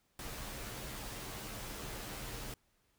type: noise with comb filter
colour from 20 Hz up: pink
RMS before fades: -44 dBFS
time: 0.19-2.54 s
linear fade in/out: 2 ms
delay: 12 ms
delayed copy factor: -0.7
effects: pink hiss -75 dBFS RMS until 2.98 s